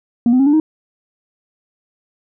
sine tone with pitch steps, 237 / 254 / 272.2 / 291.8 / 312.7 Hz, A#3 / B3 / C#4 / D4 / D#4, +29 / +49 / -31 / -11 / +9 cents, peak -7 dBFS, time 0.26-0.6 s, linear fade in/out 2 ms, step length 68 ms, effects tanh soft clip ceiling -7 dBFS

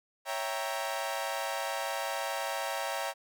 sawtooth chord, C# diminished seventh, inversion none, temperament equal, 554.4 / 659.3 / 784 / 932.3 Hz, C#5 / E5 / G5 / Bb5, 0 / 0 / 0 / 0 cents, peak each -34 dBFS, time 0.25-3.14 s, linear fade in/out 50 ms, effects none

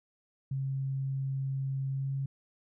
sine tone with pitch glide, 135.1 to 136.43 Hz, C#3 to C#3, -44 to -27 cents, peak -30 dBFS, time 0.51-2.26 s, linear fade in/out 5 ms, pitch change +17 cents, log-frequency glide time 1.9-2.13 s, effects none

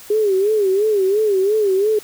sine tone with vibrato, 405.5 Hz, G#4, 41 cents flat, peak -13 dBFS, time 0.1-1.99 s, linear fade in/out 5 ms, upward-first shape sine, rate 2.9 Hz, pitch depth 130 cents each way, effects white hiss -40 dBFS RMS until 2.03 s

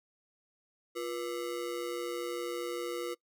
square ring-modulated tone, 417.5 Hz, G#4, 9 cents sharp, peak -32 dBFS, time 0.95-3.15 s, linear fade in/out 20 ms, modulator 66.3 Hz, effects noise-tail reverb RT60 0.1 s tail -22 dB re dry

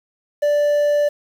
triangle tone with quantisation, 586 Hz, D5, 4 cents flat, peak -12 dBFS, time 0.42-1.09 s, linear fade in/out 10 ms, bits 7, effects none

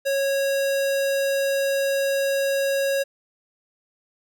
square tone, 550 Hz, C#5, 14 cents flat, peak -21 dBFS, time 0.05-3.04 s, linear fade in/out 20 ms, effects none

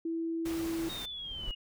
sine tone, 329.6 Hz, E4, in tune, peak -31 dBFS, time 0.05-0.89 s, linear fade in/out 5 ms
pink noise, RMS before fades -43 dBFS, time 0.45-1.06 s, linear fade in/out 10 ms
brown noise with exponential growth, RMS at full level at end -38 dBFS, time 0.77-1.51 s, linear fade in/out 0 ms, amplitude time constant 160 ms
sine linear sweep, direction down, 3770 to 2849 Hz, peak -38 dBFS, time 0.89-1.55 s, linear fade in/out 10 ms
effects none

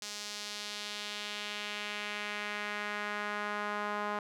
sawtooth tone with band-pass filter sweep, 207.7 Hz, G#3, in tune, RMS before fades -38 dBFS, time 0.02-4.19 s, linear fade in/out 2 ms, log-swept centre 5500 to 1100 Hz, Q 1.5, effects none

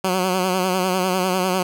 10% pulse tone with vibrato, 185 Hz, F#3, in tune, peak -10 dBFS, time 0.04-1.63 s, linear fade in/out 5 ms, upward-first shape sine, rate 10 Hz, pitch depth 52 cents each way, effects none

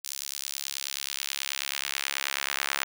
sawtooth tone with high-pass filter sweep, 69.3 Hz, C#2, in tune, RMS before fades -33 dBFS, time 0.04-2.84 s, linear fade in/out 5 ms, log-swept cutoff 5800 to 1500 Hz, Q 1, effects none

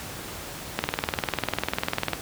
click train, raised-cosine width 0.3 ms, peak -7 dBFS, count 28, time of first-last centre 0.79-2.133 s, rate 20.1 Hz, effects pink hiss -37 dBFS RMS until 2.21 s + high-pass 60 Hz 12 dB/octave

